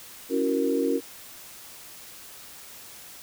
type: chord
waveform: sine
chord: F# dominant seventh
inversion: second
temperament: equal with one note detuned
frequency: 277.2 / 331 / 370 / 466.2 Hz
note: C#4 / E4 / F#4 / A#4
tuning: 0 / +7 / 0 / 0 cents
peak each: -26 / -30 / -29 / -26 dBFS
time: 0.29-1.01 s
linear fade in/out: 50 ms
effects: white hiss -45 dBFS RMS until 3.22 s

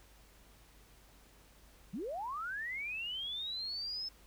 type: linear sweep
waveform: sine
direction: up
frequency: 161.4 to 5274 Hz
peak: -37 dBFS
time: 1.93-4.09 s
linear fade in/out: 10 ms
effects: added 50 Hz sine -62 dBFS peak until 4.26 s + pink hiss -63 dBFS RMS until 4.26 s

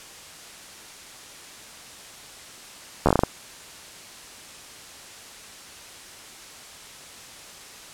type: slowing click train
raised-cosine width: 1 ms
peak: -3 dBFS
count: 8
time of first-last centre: 3.06-3.235 s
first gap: 12 ms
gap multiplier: 1.24
effects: white hiss -43 dBFS RMS until 7.93 s + low-pass 9000 Hz 12 dB/octave

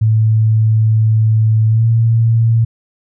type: tone with pitch glide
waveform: sine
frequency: 110 to 114.21 Hz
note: A2 to A#2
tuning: 0 to -35 cents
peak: -8 dBFS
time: 0.01-2.65 s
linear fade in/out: 10 ms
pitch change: +65 cents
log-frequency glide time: 1.68-1.86 s
effects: none

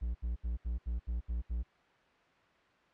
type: tone bursts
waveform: triangle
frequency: 58.8 Hz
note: A#1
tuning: 16 cents sharp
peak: -30 dBFS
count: 8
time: 0.01-1.634 s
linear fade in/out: 20 ms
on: 140 ms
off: 72 ms
effects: white hiss -65 dBFS RMS until 2.93 s + low-pass 2000 Hz 12 dB/octave

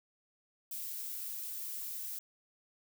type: noise with high-pass filter sweep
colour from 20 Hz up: violet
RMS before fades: -41 dBFS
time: 0.71-2.19 s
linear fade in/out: 5 ms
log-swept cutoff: 2200 to 200 Hz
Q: 0.96
effects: none

